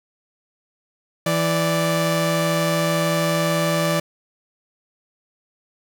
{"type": "tone pair together", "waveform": "sawtooth", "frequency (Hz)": [164.81, 585.8], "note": ["E3", "D5"], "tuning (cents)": [0, -5], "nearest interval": "octave + minor seventh", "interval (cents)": 2195, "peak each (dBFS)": -17, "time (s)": [1.26, 4], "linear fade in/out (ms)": 5, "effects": []}